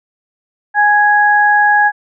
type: tone pair together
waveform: sine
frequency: 830.6 / 1661.2 Hz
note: G#5 / G#6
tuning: 0 / 0 cents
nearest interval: octave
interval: 1200 cents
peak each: -10 / -10 dBFS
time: 0.74-1.92 s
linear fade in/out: 50 ms
effects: none